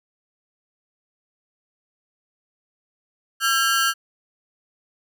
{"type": "ring-modulated tone", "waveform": "sawtooth", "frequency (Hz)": 1480, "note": "F#6", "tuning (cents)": 0, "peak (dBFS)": -11, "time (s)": [3.4, 3.94], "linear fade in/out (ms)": 50, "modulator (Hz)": 128, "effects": []}